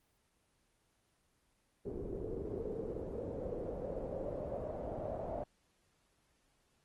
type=noise with low-pass filter sweep; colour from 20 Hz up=pink; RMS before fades=-41 dBFS; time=1.85-5.44 s; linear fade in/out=5 ms; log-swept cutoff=400 to 650 Hz; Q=5.3; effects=pink hiss -75 dBFS RMS until 6.84 s + Opus 24 kbps